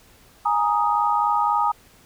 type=chord; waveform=sine; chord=Ab suspended second; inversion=none; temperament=just; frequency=830.6 / 934.4 / 1245.9 Hz; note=Ab5 / Bb5 / Eb6; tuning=0 / +4 / +2 cents; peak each=-22 dBFS; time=0.45-1.72 s; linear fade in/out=10 ms; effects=pink hiss -53 dBFS RMS until 2.05 s